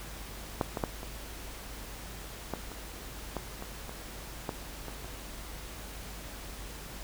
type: clicks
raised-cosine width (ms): 1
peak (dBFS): -13 / -18 / -14 / -26 / -18 / -30 / -19 / -26 / -25 / -18 / -26 / -30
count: 12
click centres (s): 0.612 / 0.772 / 0.838 / 1.031 / 2.537 / 2.717 / 3.367 / 3.624 / 3.894 / 4.492 / 4.883 / 5.045
effects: added 50 Hz sine -45 dBFS peak until 7.03 s + pink hiss -45 dBFS RMS until 7.03 s